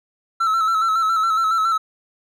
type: tone with vibrato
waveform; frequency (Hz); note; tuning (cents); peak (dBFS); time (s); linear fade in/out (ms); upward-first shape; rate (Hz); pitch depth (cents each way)
triangle; 1318.5; E6; 0; -14; 0.4-1.78; 10; square; 7.2; 38
effects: none